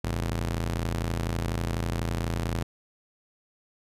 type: ring-modulated tone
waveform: sawtooth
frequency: 84.2 Hz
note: E2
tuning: 37 cents sharp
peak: -20 dBFS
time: 0.04-2.63 s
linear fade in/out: 5 ms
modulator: 26.2 Hz
effects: resampled to 32000 Hz